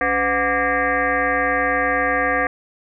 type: tone with frequency modulation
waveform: sine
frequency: 1174.7 Hz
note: D6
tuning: in tune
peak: -16 dBFS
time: 0.01-2.47 s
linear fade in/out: 2 ms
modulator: 223 Hz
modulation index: 3.8
effects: none